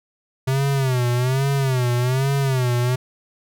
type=tone with vibrato; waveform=square; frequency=130 Hz; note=C3; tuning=11 cents flat; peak=-18 dBFS; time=0.47-2.96 s; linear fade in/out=10 ms; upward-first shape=sine; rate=1.2 Hz; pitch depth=120 cents each way; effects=none